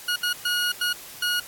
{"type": "tone bursts at uneven times", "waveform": "20% pulse", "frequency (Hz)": 1446, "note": "F#6", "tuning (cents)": -40, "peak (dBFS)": -17, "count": 5, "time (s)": [[0.08, 0.16], [0.23, 0.33], [0.45, 0.72], [0.81, 0.93], [1.22, 1.4]], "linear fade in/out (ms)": 5, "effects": ["white hiss -42 dBFS RMS until 1.47 s", "AAC 64 kbps"]}